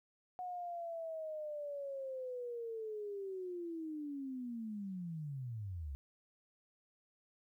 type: linear sweep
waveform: sine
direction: down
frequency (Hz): 733 to 65.3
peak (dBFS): -40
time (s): 0.39-5.95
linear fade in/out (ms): 0
effects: 13-bit